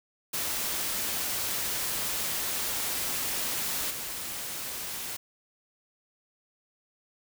white noise with level steps, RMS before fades -31 / -36 dBFS, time 0.33-5.17 s, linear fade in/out 10 ms, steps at 3.9 s, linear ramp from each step 10 ms, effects none

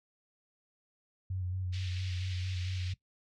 sine tone with vibrato, 92 Hz, F#2, 9 cents flat, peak -33 dBFS, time 1.3-2.94 s, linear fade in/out 5 ms, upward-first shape square, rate 4.4 Hz, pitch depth 28 cents each way
pink band-pass noise, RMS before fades -48 dBFS, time 1.72-2.94 s, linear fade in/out 20 ms, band 2300 to 4900 Hz, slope 24 dB/octave
effects noise-tail reverb RT60 0.1 s tail -17 dB re dry

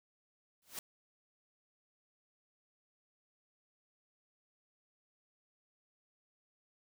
white noise with exponential growth, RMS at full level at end -39 dBFS, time 0.62-0.79 s, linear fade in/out 2 ms, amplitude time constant 36 ms, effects none

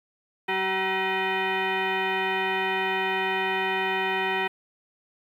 sine tone with frequency modulation, 758 Hz, F#5, 42 cents sharp, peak -23 dBFS, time 0.48-4.48 s, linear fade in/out 10 ms, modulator 569 Hz, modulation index 3.5, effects 9-bit

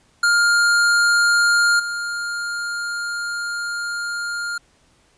square tone with level steps, 1408 Hz, F6, 14 cents sharp, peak -14 / -24 dBFS, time 0.23-4.58 s, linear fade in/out 5 ms, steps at 1.79 s, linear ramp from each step 10 ms, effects pink hiss -58 dBFS RMS until 5.17 s + resampled to 22050 Hz

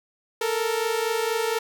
sawtooth tone pair together, 440 / 464.2 Hz, A4 / A#4, 0 / -7 cents, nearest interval minor second, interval 93 cents, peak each -22 dBFS, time 0.41-1.59 s, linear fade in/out 5 ms, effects none

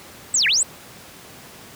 sine linear two-way sweep, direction down then up, 8280 to 1583 to 8280 Hz, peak -15 dBFS, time 0.34-0.63 s, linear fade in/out 2 ms, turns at 0.47 s, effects pink hiss -42 dBFS RMS until 1.75 s + high-pass 100 Hz 12 dB/octave

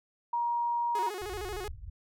sine tone, 947 Hz, A#5, 27 cents sharp, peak -27 dBFS, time 0.33-1.09 s, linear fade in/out 5 ms
sawtooth tone with vibrato, 391.5 Hz, G4, 2 cents flat, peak -32 dBFS, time 0.95-1.68 s, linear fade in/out 2 ms, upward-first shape square, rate 13 Hz, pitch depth 120 cents each way
pink low-pass noise, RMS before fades -43 dBFS, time 1.21-1.9 s, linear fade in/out 5 ms, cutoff 110 Hz, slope 48 dB/octave
effects none

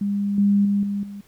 sine tone with level steps, 201.6 Hz, G3, 49 cents sharp, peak -20 / -14 / -17 / -22 / -32 dBFS, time 0.01-1.21 s, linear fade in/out 5 ms, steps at 0.38 / 0.65 / 0.83 / 1.03 s, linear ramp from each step 2 ms, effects pink hiss -57 dBFS RMS until 1.27 s

